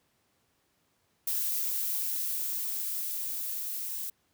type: noise with level ramp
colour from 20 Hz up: violet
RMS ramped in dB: -30 to -36 dBFS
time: 1.27-4.1 s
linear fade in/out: 5 ms
effects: pink hiss -72 dBFS RMS until 4.33 s + high-pass 80 Hz 12 dB/octave